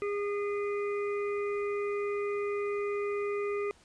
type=harmonic tone; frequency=408.2 Hz; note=G#4; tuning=30 cents flat; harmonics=1 / 3 / 5 / 6; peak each=-30 / -40 / -44 / -46 dBFS; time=0.02-3.71 s; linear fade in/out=0 ms; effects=pink hiss -61 dBFS RMS until 3.84 s + resampled to 22050 Hz